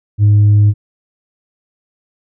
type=tone with tanh clipping; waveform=sine; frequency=103.83 Hz; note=G#2; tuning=in tune; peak=-6 dBFS; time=0.18-0.74 s; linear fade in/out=50 ms; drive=1 dB; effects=none